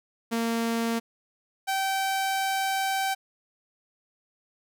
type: tone pair in turn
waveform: sawtooth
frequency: 230 / 773.6 Hz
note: A#3 / G5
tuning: -23 / -23 cents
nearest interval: octave + major sixth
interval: 2100 cents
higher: second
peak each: -21 dBFS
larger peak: neither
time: 0.31-1 / 1.67-3.15 s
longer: second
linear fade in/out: 20 ms
effects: none